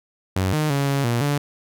sawtooth tone with pitch steps, 94.2 / 153.1 / 140 / 139.2 / 118.7 / 144.3 Hz, F#2 / D#3 / C#3 / C#3 / A#2 / D3, +32 / -28 / +18 / +8 / +32 / -30 cents, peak -15 dBFS, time 0.36-1.38 s, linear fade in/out 5 ms, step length 170 ms, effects none

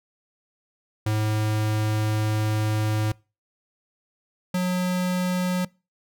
square tone pair in turn, 107.6 / 181.47 Hz, A2 / F#3, -38 / -33 cents, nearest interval major sixth, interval 905 cents, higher second, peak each -22 dBFS, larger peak neither, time 1.06-3.12 / 4.54-5.65 s, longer first, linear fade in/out 5 ms, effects noise-tail reverb RT60 0.3 s tail -24 dB re dry

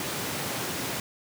pink high-pass noise, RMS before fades -32 dBFS, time 0-1 s, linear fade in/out 2 ms, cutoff 110 Hz, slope 24 dB/octave, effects none

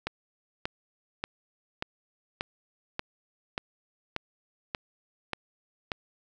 click train, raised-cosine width 0.3 ms, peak -14 dBFS, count 11, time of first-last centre 0.07-5.918 s, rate 1.71 Hz, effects none

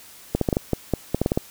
clicks, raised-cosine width 2 ms, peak -6 dBFS, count 12, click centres 0.35 / 0.413 / 0.488 / 0.528 / 0.569 / 0.733 / 0.937 / 1.146 / 1.216 / 1.261 / 1.319 / 1.375 s, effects white hiss -46 dBFS RMS until 1.5 s

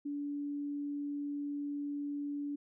sine tone, 288 Hz, D4, 34 cents flat, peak -35 dBFS, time 0.05-2.56 s, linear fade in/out 10 ms, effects none

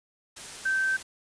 sine tone in noise, 1552 Hz, G6, 18 cents flat, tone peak -23 dBFS, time 0.65-0.97 s, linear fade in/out 10 ms, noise white, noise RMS -41 dBFS, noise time 0.36-1.03 s, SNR +15 dB, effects resampled to 22050 Hz

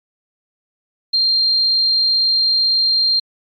sine tone, 4186 Hz, C8, in tune, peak -12 dBFS, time 1.13-3.2 s, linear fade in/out 10 ms, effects MP3 64 kbps

